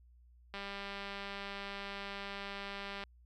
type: click train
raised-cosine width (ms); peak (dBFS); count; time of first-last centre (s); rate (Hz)
0.3; -27; 498; 0.54-3.037; 199
effects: added 60 Hz sine -59 dBFS peak until 3.25 s